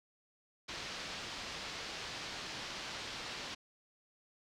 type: low-pass noise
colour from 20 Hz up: white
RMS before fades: -44 dBFS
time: 0.68-3.55 s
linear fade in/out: 10 ms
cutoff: 5100 Hz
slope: 24 dB/octave
effects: none